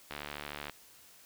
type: click train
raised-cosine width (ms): 0.3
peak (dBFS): -23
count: 44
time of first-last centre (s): 0.11-0.697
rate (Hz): 73.3
effects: white hiss -58 dBFS RMS until 1.25 s